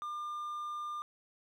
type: tone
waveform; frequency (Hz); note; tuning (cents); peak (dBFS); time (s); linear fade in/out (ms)
triangle; 1200; D6; +37; -35; 0.02-1.02; 0
effects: none